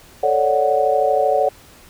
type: chord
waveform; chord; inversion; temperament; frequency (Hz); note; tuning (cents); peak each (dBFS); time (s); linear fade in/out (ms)
sine; D major seventh; second; equal; 440 / 554.4 / 587.3 / 740; A4 / C#5 / D5 / F#5; 0 / 0 / 0 / 0; -21 / -19 / -20 / -18; 0.23-1.49; 5
effects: pink hiss -46 dBFS RMS until 1.89 s